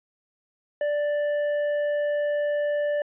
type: tone with hard clipping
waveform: sine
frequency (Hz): 587.3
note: D5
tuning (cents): 0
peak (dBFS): -24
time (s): 0.81-3.02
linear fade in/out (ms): 2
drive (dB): 6
effects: resampled to 8000 Hz